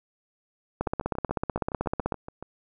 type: two click trains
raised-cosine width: 1 ms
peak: -23 / -12 dBFS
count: 12 / 22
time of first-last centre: 0.87-2.426 / 0.81-2.123 s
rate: 7.07 / 16 Hz
effects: none